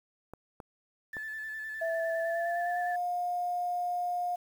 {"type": "clicks", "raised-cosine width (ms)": 1, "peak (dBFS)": -29, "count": 3, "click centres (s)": [0.336, 0.602, 1.168]}
{"type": "tone with vibrato", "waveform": "sine", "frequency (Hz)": 1747, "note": "A6", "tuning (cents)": -13, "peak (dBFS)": -36, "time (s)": [1.13, 2.96], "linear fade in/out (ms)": 5, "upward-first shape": "square", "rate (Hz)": 9.8, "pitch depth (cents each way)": 19}
{"type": "tone with pitch glide", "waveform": "sine", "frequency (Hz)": [659.3, 710.7], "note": ["E5", "F5"], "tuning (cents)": [0, 30], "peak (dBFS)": -29, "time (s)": [1.81, 4.36], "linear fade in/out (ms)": 10, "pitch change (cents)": 130, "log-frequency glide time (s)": [2.19, 2.77]}
{"effects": ["9-bit"]}